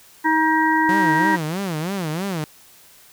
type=harmonic tone; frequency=316.4 Hz; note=D#4; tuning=29 cents sharp; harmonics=1 / 3 / 5 / 6; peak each=-20 / -18 / -24 / -22 dBFS; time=0.24-1.37 s; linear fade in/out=20 ms
type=tone with vibrato; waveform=sawtooth; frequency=174.61 Hz; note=F3; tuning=in tune; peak=-19 dBFS; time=0.89-2.44 s; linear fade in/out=0 ms; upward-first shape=sine; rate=3.1 Hz; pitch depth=240 cents each way
effects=white hiss -49 dBFS RMS until 3.12 s